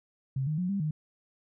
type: tone with pitch steps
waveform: sine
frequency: 133.7 / 153.7 / 180.7 / 198.5 / 153.6 Hz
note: C3 / D#3 / F#3 / G3 / D#3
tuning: +38 / -21 / -41 / +22 / -22 cents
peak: -27 dBFS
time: 0.36-0.91 s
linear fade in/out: 5 ms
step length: 110 ms
effects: none